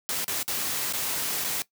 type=noise with dropouts; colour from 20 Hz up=white; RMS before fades=-29 dBFS; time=0.09-1.62 s; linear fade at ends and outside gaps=0 ms; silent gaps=0.244-0.28 / 0.429-0.479 / 0.925-0.935 / 1.442-1.446 s; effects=noise-tail reverb RT60 0.1 s tail -18 dB re dry + high-pass 100 Hz 12 dB/octave